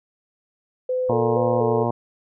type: tone with vibrato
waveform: sine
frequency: 474.2 Hz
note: A#4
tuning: 30 cents sharp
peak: -20 dBFS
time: 0.89-1.84 s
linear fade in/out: 5 ms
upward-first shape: square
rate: 2.1 Hz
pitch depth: 120 cents each way
type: harmonic tone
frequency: 118.1 Hz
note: A#2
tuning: 23 cents sharp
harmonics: 1 / 2 / 3 / 4 / 5 / 6 / 7 / 8 / 9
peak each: -26 / -27 / -28 / -29 / -28 / -29 / -32 / -29 / -34 dBFS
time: 1.09-1.91 s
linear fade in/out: 5 ms
effects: none